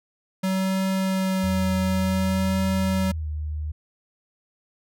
square tone with vibrato, 189.1 Hz, F#3, 38 cents sharp, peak -22 dBFS, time 0.43-3.12 s, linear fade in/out 10 ms, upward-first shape triangle, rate 0.56 Hz, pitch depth 15 cents each way
sine tone with pitch glide, 84.9 to 76.08 Hz, F2 to D#2, -48 to -38 cents, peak -26 dBFS, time 1.43-3.72 s, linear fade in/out 10 ms, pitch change -190 cents, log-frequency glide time 3.01-3.28 s
effects none

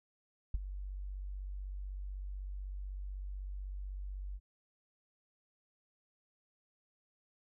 sine tone with ADSR envelope, 48 Hz, G1, 36 cents flat, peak -26 dBFS, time 0.54-4.4 s, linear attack 5 ms, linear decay 23 ms, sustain -13 dB, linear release 46 ms, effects none

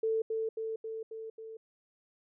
sine tone with echo, 444.6 Hz, A4, 18 cents sharp, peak -27 dBFS, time 0.03-0.22 s, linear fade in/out 5 ms, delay 270 ms, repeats 5, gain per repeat -3 dB, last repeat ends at 1.57 s, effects none

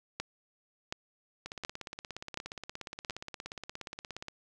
two click trains, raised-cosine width 0.2 ms, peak -17 / -23 dBFS, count 5 / 49, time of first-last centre 0.2-3.099 / 1.46-4.284 s, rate 1.38 / 17 Hz, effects none

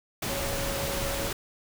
sine tone in noise, 554.4 Hz, C#5, in tune, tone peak -34 dBFS, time 0.29-1.29 s, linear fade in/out 5 ms, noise pink, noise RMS -31 dBFS, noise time 0.22-1.33 s, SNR -6 dB, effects none

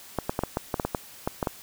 clicks, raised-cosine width 1 ms, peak -11 dBFS, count 12, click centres 0.187 / 0.295 / 0.391 / 0.436 / 0.571 / 0.742 / 0.798 / 0.85 / 0.948 / 1.275 / 1.428 / 1.472 s, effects white hiss -47 dBFS RMS until 1.62 s

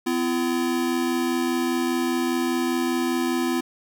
square tone pair together, 253.9 / 338.9 Hz, B3 / E4, +48 / +48 cents, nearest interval perfect fourth, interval 500 cents, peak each -25 dBFS, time 0.06-3.61 s, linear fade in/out 10 ms, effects none

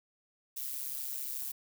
violet noise with amplitude modulation, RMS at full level -35 dBFS, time 0.56-1.52 s, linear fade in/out 10 ms, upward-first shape sine, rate 134 Hz, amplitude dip 75%, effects none

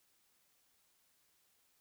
silence, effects white hiss -74 dBFS RMS until 1.8 s

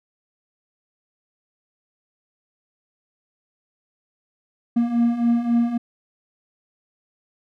triangle beating tone pair, 233.1 / 236.8 Hz, A#3 / A#3, 0 / +27 cents, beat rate 3.7 Hz, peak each -21 / -16 dBFS, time 4.76-5.78 s, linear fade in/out 10 ms, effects none

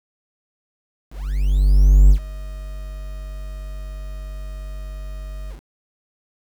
triangle tone with ADSR envelope, 48.5 Hz, G1, 18 cents flat, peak -4 dBFS, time 1.1-5.61 s, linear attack 1000 ms, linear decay 87 ms, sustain -22 dB, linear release 110 ms, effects 7-bit

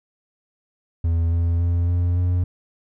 triangle tone with pitch steps, 83.4 / 84.81 / 86.24 / 87.7 / 89.18 Hz, E2 / E2 / F2 / F2 / F2, +21 / +50 / -21 / +8 / +37 cents, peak -15 dBFS, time 1.04-2.44 s, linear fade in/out 5 ms, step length 280 ms, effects none

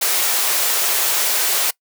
white high-pass noise, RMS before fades -18 dBFS, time 0.01-1.71 s, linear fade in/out 10 ms, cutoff 380 Hz, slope 24 dB/octave, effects noise-tail reverb RT60 0.1 s tail -23 dB re dry

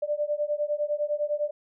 sine beating tone pair, 587.3 / 597.2 Hz, D5 / D5, 0 / +29 cents, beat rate 9.9 Hz, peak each -28 dBFS, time 0.02-1.51 s, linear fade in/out 10 ms, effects none

